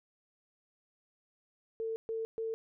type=tone bursts; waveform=sine; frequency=448.7 Hz; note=A4; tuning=34 cents sharp; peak=-33 dBFS; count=3; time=1.8-2.54 s; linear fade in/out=0 ms; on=160 ms; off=130 ms; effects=none